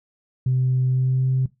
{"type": "tone with pitch glide", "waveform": "sine", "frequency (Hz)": [128.6, 130.55], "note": ["C3", "C3"], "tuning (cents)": [-30, -3], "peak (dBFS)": -16, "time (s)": [0.46, 1.46], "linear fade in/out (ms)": 5, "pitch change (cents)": 27, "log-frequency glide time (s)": [0.87, 1.29], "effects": ["noise-tail reverb RT60 0.2 s tail -19 dB re dry", "tanh soft clip ceiling -13 dBFS"]}